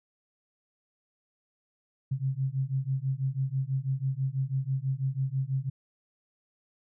sine beating tone pair, 130.81 / 136.91 Hz, C3 / C#3, 0 / -21 cents, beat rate 6.1 Hz, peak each -30 dBFS, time 2.11-5.7 s, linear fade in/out 10 ms, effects none

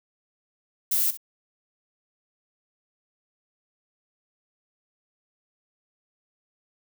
violet noise with echo, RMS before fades -23 dBFS, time 0.91-1.11 s, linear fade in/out 10 ms, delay 64 ms, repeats 1, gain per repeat -15 dB, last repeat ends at 1.174 s, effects none

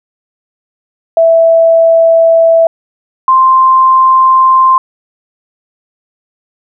sine tone pair in turn, 659.3 / 1046.6 Hz, E5 / C6, 0 / 0 cents, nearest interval minor sixth, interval 800 cents, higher second, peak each -3 dBFS, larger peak neither, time 1.17-2.67 / 3.28-4.78 s, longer neither, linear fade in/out 2 ms, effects none

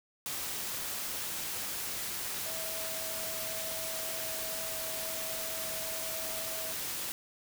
sine tone in noise, 647 Hz, E5, 32 cents flat, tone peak -43 dBFS, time 2.46-6.72 s, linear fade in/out 0 ms, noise white, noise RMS -37 dBFS, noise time 0.26-7.12 s, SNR -9 dB, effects none

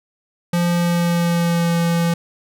square tone with pitch glide, 173.4 to 169.44 Hz, F3 to E3, -12 to +48 cents, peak -16 dBFS, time 0.53-2.14 s, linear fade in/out 5 ms, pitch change -40 cents, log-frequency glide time 0.68-1.77 s, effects none

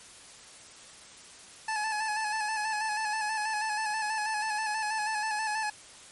25% pulse tone with vibrato, 861 Hz, A5, 38 cents flat, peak -25 dBFS, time 1.68-5.7 s, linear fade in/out 5 ms, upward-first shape square, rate 6.2 Hz, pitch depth 35 cents each way, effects white hiss -50 dBFS RMS until 6.11 s + MP3 48 kbps

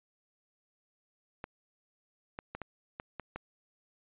clicks, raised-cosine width 0.5 ms, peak -24 dBFS, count 7, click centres 1.441 / 2.389 / 2.55 / 2.617 / 2.999 / 3.197 / 3.36 s, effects resampled to 8000 Hz

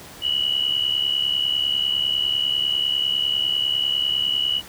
sine tone pair together, 2901 / 2971 Hz, F#7 / F#7, -35 / +6 cents, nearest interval unison, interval 41 cents, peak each -22 dBFS, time 0.21-4.62 s, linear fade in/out 50 ms, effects pink hiss -41 dBFS RMS until 4.68 s + high-pass 60 Hz 12 dB/octave

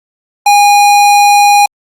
square tone, 818 Hz, G#5, 26 cents flat, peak -4 dBFS, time 0.46-1.66 s, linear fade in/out 5 ms, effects low-pass 12000 Hz 12 dB/octave + Opus 48 kbps

